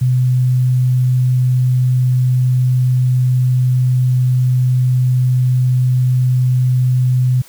sine tone, 126.6 Hz, B2, 43 cents sharp, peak -10 dBFS, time 0.01-7.42 s, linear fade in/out 10 ms, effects white hiss -43 dBFS RMS until 7.48 s

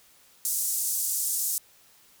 pink band-pass noise, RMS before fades -28 dBFS, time 0.45-1.58 s, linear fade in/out 0 ms, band 7000 to 16000 Hz, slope 24 dB/octave, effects white hiss -58 dBFS RMS until 2.2 s

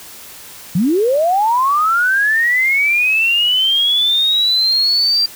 sine linear sweep, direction up, 155.56 to 4745 Hz, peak -11 dBFS, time 0.75-5.26 s, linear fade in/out 5 ms, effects white hiss -36 dBFS RMS until 5.35 s

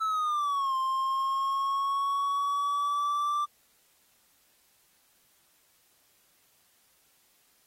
triangle linear two-way sweep, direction down then up, 1318.5 to 1051 to 1179 Hz, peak -24 dBFS, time 0-3.46 s, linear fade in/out 20 ms, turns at 0.76 s, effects white hiss -66 dBFS RMS until 7.66 s + AAC 48 kbps

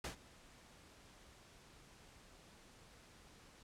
pink noise with ADSR envelope, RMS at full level -42 dBFS, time 0.04-3.63 s, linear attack 4 ms, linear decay 110 ms, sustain -20 dB, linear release 5 ms, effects low-pass 9000 Hz 12 dB/octave

